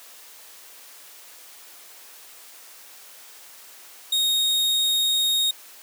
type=tone; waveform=40% pulse; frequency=3729 Hz; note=A#7; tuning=in tune; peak=-18 dBFS; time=4.12-5.51 s; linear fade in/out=5 ms; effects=white hiss -46 dBFS RMS until 5.82 s + high-pass 400 Hz 12 dB/octave